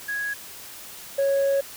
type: tone pair in turn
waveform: sine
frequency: 1661.2 / 552.4 Hz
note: G#6 / C#5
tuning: 0 / -6 cents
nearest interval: octave + perfect fifth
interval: 1906 cents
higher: first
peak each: -25 / -16 dBFS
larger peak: second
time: 0.08-0.34 / 1.18-1.61 s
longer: second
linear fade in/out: 10 ms
effects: tanh soft clip ceiling -18 dBFS + white hiss -41 dBFS RMS until 1.76 s